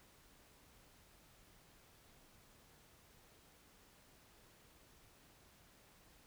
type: silence
effects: pink hiss -66 dBFS RMS until 6.26 s